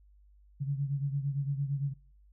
sine beating tone pair, 138.59 / 147.39 Hz, C#3 / D3, 0 / +7 cents, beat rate 8.8 Hz, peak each -30 / -36 dBFS, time 0.6-1.94 s, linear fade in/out 20 ms, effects noise-tail reverb RT60 0.5 s tail -22 dB re dry + added 50 Hz sine -57 dBFS peak until 2.32 s

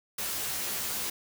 white noise with comb filter, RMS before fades -33 dBFS, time 0.18-1.1 s, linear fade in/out 5 ms, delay 14 ms, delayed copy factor +1, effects none

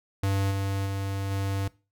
square tone with level steps, 98 Hz, G2, in tune, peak -24 / -27 / -29 / -27 dBFS, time 0.23-1.68 s, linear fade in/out 5 ms, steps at 0.5 / 0.85 / 1.3 s, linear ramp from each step 20 ms, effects noise-tail reverb RT60 0.3 s tail -20 dB re dry

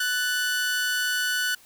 sawtooth tone pair together, 1486.9 / 1755 Hz, F#6 / A6, +8 / -5 cents, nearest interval minor third, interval 287 cents, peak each -20 / -32 dBFS, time 0-1.55 s, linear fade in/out 5 ms, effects white hiss -54 dBFS RMS until 1.65 s

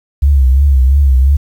sine tone with vibrato, 67.6 Hz, C#2, 43 cents flat, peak -5 dBFS, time 0.22-1.37 s, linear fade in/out 10 ms, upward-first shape triangle, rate 2.9 Hz, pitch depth 120 cents each way, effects 7-bit

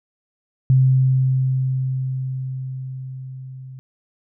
sine tone with level ramp, 130.81 Hz, C3, in tune, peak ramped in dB -10 to -34 dBFS, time 0.7-3.79 s, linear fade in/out 0 ms, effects none

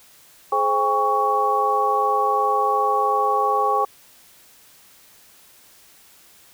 sine tone cluster, 422.3 / 525 / 805 / 1118 Hz, G#4 / C5 / G5 / C#6, +29 / +6 / +46 / +14 cents, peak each -25 / -27 / -21 / -20 dBFS, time 0.52-3.85 s, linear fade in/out 5 ms, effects white hiss -51 dBFS RMS until 6.53 s

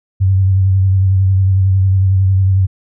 sine tone with vibrato, 95.4 Hz, G2, 47 cents flat, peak -8 dBFS, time 0.2-2.67 s, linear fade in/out 20 ms, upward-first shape triangle, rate 11 Hz, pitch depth 42 cents each way, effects none

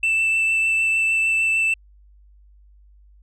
sine tone with vibrato, 2655 Hz, E7, 12 cents sharp, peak -14 dBFS, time 0.03-1.74 s, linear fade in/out 5 ms, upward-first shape triangle, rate 6.6 Hz, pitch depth 11 cents each way, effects tanh soft clip ceiling -16 dBFS + added 50 Hz sine -48 dBFS peak until 3.22 s

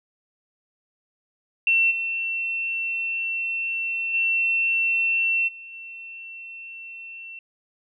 sine tone with level steps, 2701 Hz, E7, 42 cents sharp, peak -16 / -24 / -19 / -38 / -36 dBFS, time 1.67-7.39 s, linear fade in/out 2 ms, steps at 1.9 / 4.13 / 5.47 / 5.72 s, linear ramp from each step 20 ms, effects none

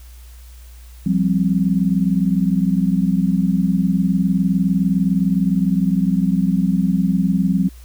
sine chord, F suspended second, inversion none, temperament equal with one note detuned, 174.61 / 194.31 / 261.6 Hz, F3 / G3 / C4, 0 / -15 / 0 cents, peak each -18 / -17 / -22 dBFS, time 1.06-7.69 s, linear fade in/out 5 ms, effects added 60 Hz sine -37 dBFS peak until 7.84 s + white hiss -50 dBFS RMS until 7.84 s

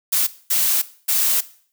blue noise bursts at uneven times, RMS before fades -18 dBFS, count 3, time 0.12-0.27 / 0.5-0.82 / 1.08-1.41 s, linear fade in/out 10 ms, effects noise-tail reverb RT60 0.5 s tail -17 dB re dry

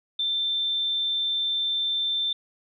sine tone, 3560 Hz, A7, 20 cents sharp, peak -23 dBFS, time 0.19-2.33 s, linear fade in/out 5 ms, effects none

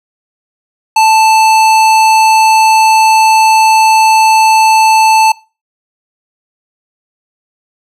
square tone, 880 Hz, A5, in tune, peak -5 dBFS, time 0.96-5.32 s, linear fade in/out 5 ms, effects noise-tail reverb RT60 0.3 s tail -21 dB re dry + low-pass 10000 Hz 12 dB/octave

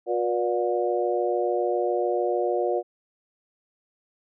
harmonic tone with a mistuned harmonic, 120 Hz, B2, 49 cents flat, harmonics 3 / 4 / 5 / 6, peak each -26 / -27 / -28 / -29 dBFS, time 0.06-2.83 s, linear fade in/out 50 ms, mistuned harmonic 5, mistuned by -38 cents, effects none

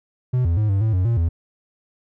triangle tone with pitch steps, 126 / 84.4 / 107 / 98 / 110.4 / 91.6 / 116.6 / 83.4 Hz, B2 / E2 / A2 / G2 / A2 / F#2 / A#2 / E2, +35 / +41 / -48 / 0 / +6 / -17 / +1 / +21 cents, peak -14 dBFS, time 0.33-1.29 s, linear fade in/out 10 ms, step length 120 ms, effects none

